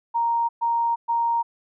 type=tone bursts; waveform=sine; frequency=932.3 Hz; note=A#5; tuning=in tune; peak=-19 dBFS; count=3; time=0.14-1.43 s; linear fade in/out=20 ms; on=350 ms; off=120 ms; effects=none